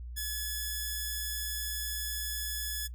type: tone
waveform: 5% pulse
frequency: 1708 Hz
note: G#6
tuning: 48 cents sharp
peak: -23 dBFS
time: 0.16-2.88 s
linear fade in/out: 20 ms
effects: noise-tail reverb RT60 0.1 s tail -21 dB re dry + added 60 Hz sine -39 dBFS peak until 2.94 s